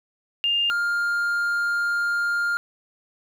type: tone pair in turn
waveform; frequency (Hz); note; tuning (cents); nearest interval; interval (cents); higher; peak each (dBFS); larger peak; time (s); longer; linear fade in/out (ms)
sine / triangle; 2809 / 1404.5; F7 / F6; +9 / +9; octave; 1200; first; -19; neither; 0.44-0.7 / 0.7-2.57; second; 0
effects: 9-bit